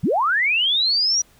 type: linear sweep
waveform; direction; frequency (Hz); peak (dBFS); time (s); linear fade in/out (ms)
sine; up; 108.3 to 5860; -16; 0.03-1.22; 10
effects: pink hiss -55 dBFS RMS until 1.39 s